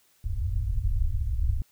pink low-pass noise, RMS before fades -26 dBFS, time 0.24-1.62 s, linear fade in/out 2 ms, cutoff 110 Hz, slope 96 dB/octave, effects white hiss -64 dBFS RMS until 1.71 s

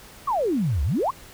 sine exponential two-way sweep, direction down then up, 1190 to 64 to 1190 Hz, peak -20 dBFS, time 0.27-1.11 s, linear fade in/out 10 ms, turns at 0.83 s, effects pink hiss -46 dBFS RMS until 1.33 s

